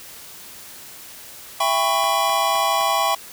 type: chord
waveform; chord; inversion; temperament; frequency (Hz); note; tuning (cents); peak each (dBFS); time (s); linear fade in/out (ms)
square; C# half-diminished seventh; first; just; 665.2 / 798.3 / 997.9 / 1108.7; E5 / G5 / B5 / C#6; +16 / +31 / +18 / 0; -25 / -23 / -25 / -23; 1.6-3.15; 5
type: click train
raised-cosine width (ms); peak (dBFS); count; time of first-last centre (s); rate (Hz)
0.3; -19; 4; 2.04-2.811; 3.89
effects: white hiss -40 dBFS RMS until 3.32 s